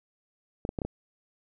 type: clicks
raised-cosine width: 2 ms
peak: -18 dBFS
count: 5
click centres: 0.651 / 0.691 / 0.788 / 0.818 / 0.85 s
effects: none